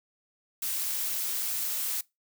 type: noise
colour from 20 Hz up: blue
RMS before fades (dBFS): -31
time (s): 0.62-2.01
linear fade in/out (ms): 5
effects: noise-tail reverb RT60 0.2 s tail -22 dB re dry